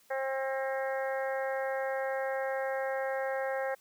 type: harmonic tone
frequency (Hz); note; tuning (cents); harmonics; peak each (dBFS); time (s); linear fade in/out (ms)
267; C4; +35; 2 / 3 / 4 / 5 / 6 / 7 / 8; -32 / -37 / -46 / -46 / -41 / -42 / -49; 0.1-3.75; 10
effects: white hiss -64 dBFS RMS until 3.8 s + high-pass 100 Hz 12 dB/octave